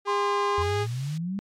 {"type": "tone with pitch glide", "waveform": "sawtooth", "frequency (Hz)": [404.7, 411.8], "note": ["G#4", "G#4"], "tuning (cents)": [-45, -15], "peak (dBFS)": -21, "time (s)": [0.05, 0.87], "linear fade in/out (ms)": 50, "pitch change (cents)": 30, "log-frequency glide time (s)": [0.51, 0.72]}
{"type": "tone", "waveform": "sine", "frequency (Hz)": 1044, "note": "C6", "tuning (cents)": -4, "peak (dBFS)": -25, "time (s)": [0.07, 0.63], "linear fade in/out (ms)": 10}
{"type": "exponential sweep", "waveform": "sine", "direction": "up", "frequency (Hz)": [82.41, 204.1], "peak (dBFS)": -27, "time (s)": [0.58, 1.39], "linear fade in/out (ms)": 0}
{"type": "noise", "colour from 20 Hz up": "blue", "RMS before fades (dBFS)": -36, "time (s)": [0.61, 1.18], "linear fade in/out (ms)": 5}
{"effects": ["low-pass 5000 Hz 12 dB/octave", "MP3 96 kbps"]}